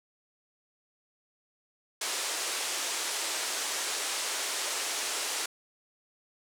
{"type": "band-pass noise", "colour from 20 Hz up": "white", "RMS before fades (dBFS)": -33, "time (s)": [2.01, 5.46], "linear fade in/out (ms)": 5, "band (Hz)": [350, 9100], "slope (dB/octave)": 24, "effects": []}